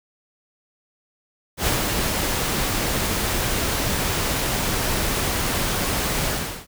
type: noise with ADSR envelope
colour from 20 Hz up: pink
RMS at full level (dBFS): -20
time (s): 1.57-6.67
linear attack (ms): 95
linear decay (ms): 120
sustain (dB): -3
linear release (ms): 390
effects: none